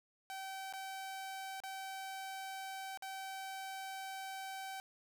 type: tone with dropouts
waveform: sawtooth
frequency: 770 Hz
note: G5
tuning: 31 cents flat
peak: -39 dBFS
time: 0.3-4.8 s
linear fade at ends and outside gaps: 0 ms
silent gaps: 0.726-0.736 / 1.602-1.636 / 2.974-3.023 s
effects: none